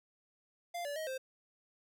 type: tone with pitch steps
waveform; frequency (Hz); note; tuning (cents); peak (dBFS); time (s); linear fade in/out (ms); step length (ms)
square; 695 / 576 / 630 / 524; F5 / D5 / D#5 / C5; -9 / -34 / +21 / +2; -38; 0.74-1.18; 10; 110
effects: none